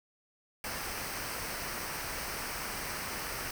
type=noise with comb filter; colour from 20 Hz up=pink; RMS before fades=-38 dBFS; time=0.64-3.51 s; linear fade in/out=2 ms; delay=0.28 ms; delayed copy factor=-0.55; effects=none

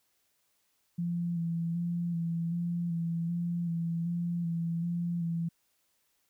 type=tone with vibrato; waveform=sine; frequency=169.8 Hz; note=F3; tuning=48 cents flat; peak=-29 dBFS; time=0.98-5.49 s; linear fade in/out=10 ms; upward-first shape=square; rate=1.3 Hz; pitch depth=24 cents each way; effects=white hiss -74 dBFS RMS until 6.29 s

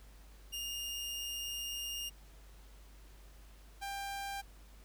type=tone pair in turn; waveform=sawtooth; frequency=2828 / 793.6 Hz; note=F7 / G5; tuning=+21 / +21 cents; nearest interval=octave + minor seventh; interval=2200 cents; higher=first; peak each=-35 / -35 dBFS; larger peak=neither; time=0.52-2.1 / 3.81-4.42 s; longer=first; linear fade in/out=20 ms; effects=added 50 Hz sine -54 dBFS peak until 4.84 s + pink hiss -63 dBFS RMS until 4.84 s

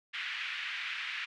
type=band-pass noise; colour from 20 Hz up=white; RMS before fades=-38 dBFS; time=0.13-1.26 s; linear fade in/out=20 ms; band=1600 to 2800 Hz; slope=24 dB/octave; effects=none

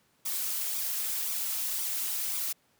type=noise with flanger; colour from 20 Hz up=blue; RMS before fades=-32 dBFS; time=0.25-2.53 s; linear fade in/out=10 ms; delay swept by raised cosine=0.84 to 4.74 ms; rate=1.9 Hz; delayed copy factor=+0.65; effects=pink hiss -68 dBFS RMS until 2.79 s + high-pass 100 Hz 12 dB/octave

